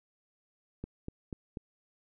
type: click train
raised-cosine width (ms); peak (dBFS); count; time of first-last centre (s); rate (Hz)
3; -25; 4; 0.84-1.572; 4.1
effects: none